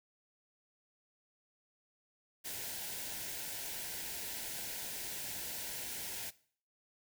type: band-stop noise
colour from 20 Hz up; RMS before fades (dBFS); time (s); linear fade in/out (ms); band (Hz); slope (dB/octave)
white; -42; 2.44-6.31; 20; 1000 to 1400; 96
effects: noise-tail reverb RT60 0.5 s tail -19 dB re dry